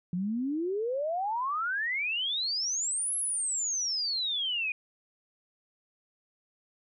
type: exponential two-way sweep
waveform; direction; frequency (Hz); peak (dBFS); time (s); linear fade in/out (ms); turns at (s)
sine; up then down; 171 to 11175 to 2431; -28; 0.13-4.72; 2; 3.16
effects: none